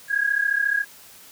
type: tone pair together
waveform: sine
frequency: 1627 / 1661.2 Hz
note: G#6 / G#6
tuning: -36 / 0 cents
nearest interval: unison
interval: 36 cents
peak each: -22 dBFS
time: 0.08-0.85 s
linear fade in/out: 50 ms
effects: white hiss -47 dBFS RMS until 1.31 s